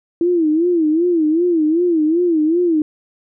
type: tone with vibrato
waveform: sine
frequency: 329.6 Hz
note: E4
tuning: in tune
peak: -12 dBFS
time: 0.21-2.82 s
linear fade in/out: 2 ms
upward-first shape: sine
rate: 2.6 Hz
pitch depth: 140 cents each way
effects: none